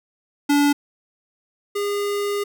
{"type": "tone pair in turn", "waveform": "square", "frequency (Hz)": [288, 407.3], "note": ["D4", "G#4"], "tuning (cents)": [-34, -34], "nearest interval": "tritone", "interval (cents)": 600, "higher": "second", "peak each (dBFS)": [-15, -22], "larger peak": "first", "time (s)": [[0.49, 0.73], [1.75, 2.44]], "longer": "second", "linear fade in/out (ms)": 10, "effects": []}